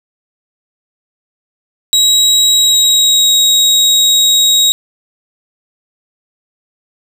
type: tone with pitch glide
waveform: 30% pulse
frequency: 3840 to 3796 Hz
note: B7 to A#7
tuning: -49 to +31 cents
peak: -4 dBFS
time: 1.93-4.72 s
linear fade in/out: 0 ms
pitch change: -20 cents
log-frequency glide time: 2.51-3.32 s
effects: none